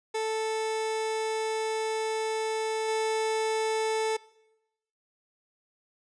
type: tone with level steps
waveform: 30% pulse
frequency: 440 Hz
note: A4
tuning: in tune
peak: -25 / -23 dBFS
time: 0.14-4.17 s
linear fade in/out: 10 ms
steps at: 2.88 s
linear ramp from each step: 5 ms
effects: noise-tail reverb RT60 0.9 s tail -22 dB re dry + resampled to 22050 Hz